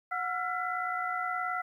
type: tone cluster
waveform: sine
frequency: 730 / 1346 / 1405 / 2004 Hz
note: F#5 / E6 / F6 / B6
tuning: -24 / +36 / +10 / +25 cents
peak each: -35 / -34 / -37 / -38 dBFS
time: 0.11-1.62 s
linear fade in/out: 10 ms
effects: 11-bit